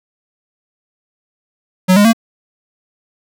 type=tone with pitch steps; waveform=square; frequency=185 / 205.3 / 227.8 Hz; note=F#3 / G#3 / A#3; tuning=0 / -20 / -40 cents; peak=-7 dBFS; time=1.88-2.132 s; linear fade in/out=20 ms; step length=84 ms; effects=none